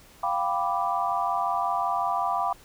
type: chord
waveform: sine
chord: G dominant seventh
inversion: third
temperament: equal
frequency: 698.5 / 784 / 987.8 / 1174.7 Hz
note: F5 / G5 / B5 / D6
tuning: 0 / 0 / 0 / 0 cents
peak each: -29 dBFS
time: 0.23-2.53 s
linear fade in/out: 5 ms
effects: pink hiss -53 dBFS RMS until 2.64 s